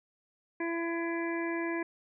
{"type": "harmonic tone", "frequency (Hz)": 335.6, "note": "E4", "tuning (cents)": 31, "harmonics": [1, 2, 3, 5, 6, 7], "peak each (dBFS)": [-32, -41, -41, -40, -42, -44], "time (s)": [0.6, 1.83], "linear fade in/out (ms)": 5, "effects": []}